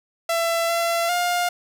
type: tone with pitch steps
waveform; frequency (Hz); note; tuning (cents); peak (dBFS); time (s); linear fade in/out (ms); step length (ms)
sawtooth; 670 / 677 / 707; E5 / E5 / F5; +28 / +46 / +21; -16; 0.29-1.49; 5; 400
effects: none